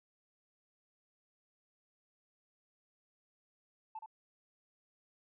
sine tone with echo, 880 Hz, A5, in tune, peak -40 dBFS, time 3.95-3.99 s, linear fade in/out 5 ms, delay 71 ms, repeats 1, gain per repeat -5 dB, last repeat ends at 4.061 s, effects tanh soft clip ceiling -37 dBFS

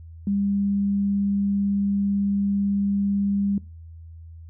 sine tone, 200 Hz, G3, 35 cents sharp, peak -20 dBFS, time 0.27-3.58 s, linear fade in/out 2 ms, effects noise-tail reverb RT60 0.3 s tail -21 dB re dry + added 82 Hz sine -39 dBFS peak until 4.49 s

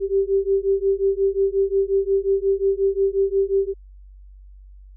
sine beating tone pair, 388.6 / 394.2 Hz, G4 / G4, -15 / +10 cents, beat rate 5.6 Hz, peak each -20 dBFS, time 0-3.74 s, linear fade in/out 50 ms, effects added 48 Hz sine -41 dBFS peak until 4.96 s

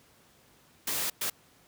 white noise bursts at uneven times, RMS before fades -31 dBFS, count 2, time 0.87-1.1 / 1.21-1.3 s, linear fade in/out 5 ms, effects pink hiss -61 dBFS RMS until 1.67 s + high-pass 80 Hz 12 dB/octave

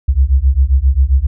sine beating tone pair, 63.3 / 70.8 Hz, B1 / C#2, +43 / +37 cents, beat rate 7.5 Hz, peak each -11 dBFS, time 0.08-1.27 s, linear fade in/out 10 ms, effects none

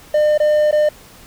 triangle tone with dropouts, 603 Hz, D5, 46 cents sharp, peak -9 dBFS, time 0.14-0.89 s, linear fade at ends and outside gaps 5 ms, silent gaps 0.378-0.4 / 0.712-0.726 s, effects pink hiss -43 dBFS RMS until 1.26 s

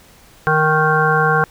harmonic tone, 155.56 Hz, D#3, in tune, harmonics 1 / 3 / 5 / 7 / 9 / 10, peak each -19 / -19 / -19 / -19 / -19 / -19 dBFS, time 0.47-1.44 s, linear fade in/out 0 ms, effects pink hiss -47 dBFS RMS until 1.5 s

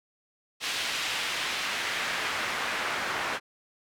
pink noise with band-pass filter sweep, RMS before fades -31 dBFS, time 0.6-3.4 s, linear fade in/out 50 ms, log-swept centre 3200 to 1400 Hz, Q 1, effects none

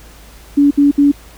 sine tone bursts, 285.4 Hz, D4, 49 cents flat, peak -6 dBFS, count 3, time 0.57-1.118 s, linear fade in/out 10 ms, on 140 ms, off 64 ms, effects added 54 Hz sine -39 dBFS peak until 1.37 s + pink hiss -42 dBFS RMS until 1.37 s

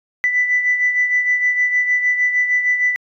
sine beating tone pair, 1985 / 1991.5 Hz, B6 / B6, +8 / +14 cents, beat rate 6.5 Hz, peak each -14 / -22 dBFS, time 0.24-2.96 s, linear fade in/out 0 ms, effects tanh soft clip ceiling -7 dBFS

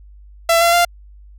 sawtooth tone with pitch steps, 670 / 682.5 / 695.2 Hz, E5 / F5 / F5, +28 / -40 / -8 cents, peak -7 dBFS, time 0.49-0.85 s, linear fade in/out 5 ms, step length 120 ms, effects added 50 Hz sine -39 dBFS peak until 1.38 s

